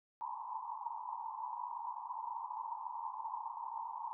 white band-pass noise, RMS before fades -43 dBFS, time 0.21-4.13 s, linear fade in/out 0 ms, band 870 to 1000 Hz, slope 96 dB/octave, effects none

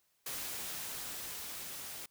white noise with level ramp, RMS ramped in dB -40 to -45 dBFS, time 0.26-2.06 s, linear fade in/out 5 ms, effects white hiss -75 dBFS RMS until 2.1 s

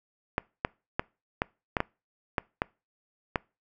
clicks, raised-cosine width 0.5 ms, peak -10 dBFS, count 9, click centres 0.381 / 0.649 / 0.995 / 1.419 / 1.768 / 1.804 / 2.382 / 2.619 / 3.358 s, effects noise-tail reverb RT60 0.3 s tail -25 dB re dry

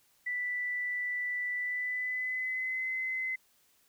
sine tone with pitch glide, 1975.5 to 2046 Hz, B6 to C7, 0 to -39 cents, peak -31 dBFS, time 0.26-3.36 s, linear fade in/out 10 ms, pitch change +61 cents, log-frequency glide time 1.55-2.89 s, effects white hiss -68 dBFS RMS until 3.88 s

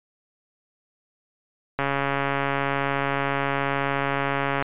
click train, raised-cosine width 0.5 ms, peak -9 dBFS, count 395, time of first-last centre 1.79-4.625 s, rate 139 Hz, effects resampled to 8000 Hz

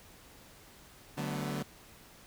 sawtooth chord, B minor seventh, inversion first, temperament equal with one note detuned, 146.83 / 188.67 / 220 / 246.9 Hz, D3 / F#3 / A3 / B3, 0 / +34 / 0 / 0 cents, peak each -33 / -36 / -37 / -37 dBFS, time 1.17-1.63 s, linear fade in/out 10 ms, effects pink hiss -56 dBFS RMS until 2.26 s

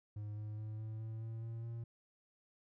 triangle tone with pitch steps, 104.9 / 106.43 / 107.97 / 109.54 / 111.14 / 112.75 / 114.39 / 116.06 Hz, G#2 / G#2 / A2 / A2 / A2 / A2 / A#2 / A#2, +18 / +43 / -32 / -7 / +18 / +43 / -32 / -7 cents, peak -39 dBFS, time 0.16-1.84 s, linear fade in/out 5 ms, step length 210 ms, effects none

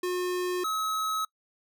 square tone pair in turn, 360 / 1282.9 Hz, F#4 / E6, -47 / -47 cents, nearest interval octave + minor seventh, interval 2200 cents, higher second, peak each -28 dBFS, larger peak neither, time 0.03-0.64 / 0.64-1.25 s, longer neither, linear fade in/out 5 ms, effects noise-tail reverb RT60 0.1 s tail -25 dB re dry

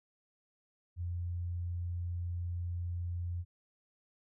sine tone, 87.31 Hz, F2, in tune, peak -34 dBFS, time 0.96-3.45 s, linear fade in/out 50 ms, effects none

